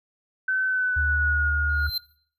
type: tone with pitch glide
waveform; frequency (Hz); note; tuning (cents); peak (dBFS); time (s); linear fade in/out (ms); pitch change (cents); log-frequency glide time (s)
sine; 1526 to 1432.1; G6 to F6; -47 to +43; -21; 0.48-1.87; 5; -110; 0.66-1.51
type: tone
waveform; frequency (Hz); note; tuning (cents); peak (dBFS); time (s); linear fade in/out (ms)
sine; 74.4; D2; +23; -24; 0.96-1.9; 10
type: tone with exponential growth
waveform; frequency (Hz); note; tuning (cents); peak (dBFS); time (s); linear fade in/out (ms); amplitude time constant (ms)
square; 4108; C8; -33; -23; 1.69-1.98; 5; 62
effects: noise-tail reverb RT60 0.6 s tail -21 dB re dry